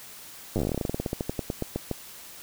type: slowing click train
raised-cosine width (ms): 2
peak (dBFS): -14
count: 27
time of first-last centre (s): 0.56-1.913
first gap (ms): 9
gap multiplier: 1.12
effects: white hiss -45 dBFS RMS until 2.42 s